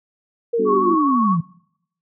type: linear sweep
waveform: sine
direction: down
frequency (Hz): 477.1 to 155.56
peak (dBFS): -16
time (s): 0.53-1.41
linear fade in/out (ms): 10
type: chord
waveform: sine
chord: G major seventh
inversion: none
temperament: equal with one note detuned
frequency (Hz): 196 / 246.9 / 293.7 / 368.5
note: G3 / B3 / D4 / F#4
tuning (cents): 0 / 0 / 0 / -7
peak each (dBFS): -28 / -26 / -27 / -25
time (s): 0.58-0.96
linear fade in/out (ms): 20
type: tone with vibrato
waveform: sine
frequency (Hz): 1112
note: C#6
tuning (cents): +5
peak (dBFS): -17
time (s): 0.65-1.38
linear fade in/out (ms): 50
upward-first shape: sine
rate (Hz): 12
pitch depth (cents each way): 36
effects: noise-tail reverb RT60 0.7 s tail -23 dB re dry